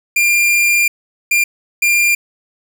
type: tone bursts at uneven times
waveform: 45% pulse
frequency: 2395 Hz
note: D7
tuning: 33 cents sharp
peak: -10 dBFS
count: 3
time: 0.16-0.88 / 1.31-1.44 / 1.82-2.15 s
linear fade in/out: 5 ms
effects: none